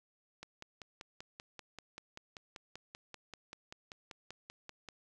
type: click train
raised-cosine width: 0.2 ms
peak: -29 dBFS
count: 24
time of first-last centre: 0.43-4.887 s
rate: 5.16 Hz
effects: none